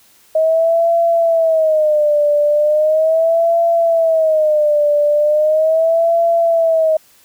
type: tone with vibrato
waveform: sine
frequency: 630 Hz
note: D#5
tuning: 21 cents sharp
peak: -10 dBFS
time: 0.35-6.97 s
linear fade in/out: 5 ms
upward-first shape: sine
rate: 0.38 Hz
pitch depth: 120 cents each way
effects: white hiss -50 dBFS RMS until 7.24 s